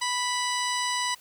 harmonic tone, 987.8 Hz, B5, in tune, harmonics 1 / 2 / 3 / 4 / 5 / 6 / 8 / 9, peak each -29 / -32 / -34 / -35 / -36 / -37 / -38 / -39 dBFS, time 0.01-1.15 s, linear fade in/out 10 ms, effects white hiss -54 dBFS RMS until 1.2 s

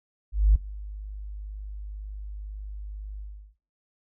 sine tone with ADSR envelope, 51 Hz, G#1, 31 cents flat, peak -11 dBFS, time 0.32-3.55 s, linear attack 230 ms, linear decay 10 ms, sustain -22 dB, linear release 350 ms, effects noise-tail reverb RT60 0.3 s tail -18 dB re dry + tanh soft clip ceiling -9 dBFS

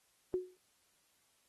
sine tone with exponential decay, 366.3 Hz, F#4, 17 cents flat, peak -28 dBFS, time 0.34-0.57 s, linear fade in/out 0 ms, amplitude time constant 48 ms, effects white hiss -73 dBFS RMS until 1.48 s + AAC 32 kbps

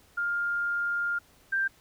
sine tone pair in turn, 1405 / 1577.1 Hz, F6 / G6, +10 / +10 cents, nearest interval major second, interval 200 cents, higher second, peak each -26 / -24 dBFS, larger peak second, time 0.17-1.19 / 1.52-1.68 s, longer first, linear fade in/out 10 ms, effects pink hiss -60 dBFS RMS until 1.8 s

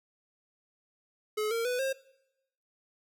square tone with pitch steps, 426.8 / 460.1 / 496 / 534.6 Hz, G#4 / A#4 / B4 / C5, +47 / -23 / +7 / +37 cents, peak -29 dBFS, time 1.37-1.93 s, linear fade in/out 10 ms, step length 140 ms, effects noise-tail reverb RT60 0.9 s tail -22 dB re dry

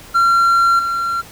triangle tone with level steps, 1370 Hz, F6, 34 cents flat, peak -8 / -15 dBFS, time 0.14-1.22 s, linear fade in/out 20 ms, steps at 0.79 s, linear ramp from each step 2 ms, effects pink hiss -39 dBFS RMS until 1.31 s

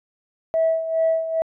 sine tone with tremolo, 650 Hz, E5, 24 cents flat, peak -14 dBFS, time 0.54-1.42 s, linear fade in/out 0 ms, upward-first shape sine, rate 2.4 Hz, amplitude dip 70%, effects tanh soft clip ceiling -12 dBFS

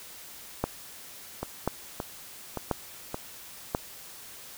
two click trains, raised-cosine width 1 ms, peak -11 / -17 dBFS, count 4 / 4, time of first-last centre 0.64-3.749 / 1.43-3.144 s, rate 0.965 / 1.75 Hz, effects white hiss -46 dBFS RMS until 4.57 s

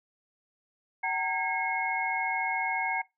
sine tone cluster, 762 / 916 / 1633 / 2169 Hz, G5 / A#5 / G#6 / C#7, -49 / -31 / -30 / -38 cents, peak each -33 / -33 / -37 / -30 dBFS, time 1.03-3.02 s, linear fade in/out 10 ms, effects noise-tail reverb RT60 0.2 s tail -20 dB re dry

